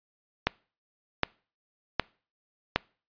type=click train; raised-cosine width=0.3 ms; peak=-6 dBFS; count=4; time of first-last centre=0.47-2.76 s; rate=1.31 Hz; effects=noise-tail reverb RT60 0.4 s tail -25 dB re dry + resampled to 11025 Hz